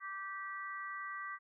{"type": "harmonic tone", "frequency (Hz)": 389.9, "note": "G4", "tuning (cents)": -9, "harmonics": [3, 4, 5], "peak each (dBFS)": [-43, -47, -45], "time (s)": [0, 1.39], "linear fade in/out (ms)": 50, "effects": []}